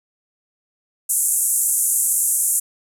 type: band-pass noise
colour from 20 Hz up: white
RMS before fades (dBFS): -19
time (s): 1.09-2.6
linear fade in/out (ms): 10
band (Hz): 7300 to 12000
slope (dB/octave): 48
effects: none